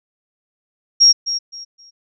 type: tone with echo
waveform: sine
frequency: 5588 Hz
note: F8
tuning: in tune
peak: -6 dBFS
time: 1-1.13 s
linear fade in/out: 20 ms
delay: 260 ms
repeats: 3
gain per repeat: -12 dB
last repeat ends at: 1.91 s
effects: none